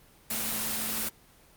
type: tone in noise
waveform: sine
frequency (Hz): 220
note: A3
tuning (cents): 0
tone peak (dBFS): -42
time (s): 0.3-1.09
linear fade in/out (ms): 5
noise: white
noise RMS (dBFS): -31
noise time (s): 0.3-1.09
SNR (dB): -14
effects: pink hiss -58 dBFS RMS until 1.56 s + Opus 24 kbps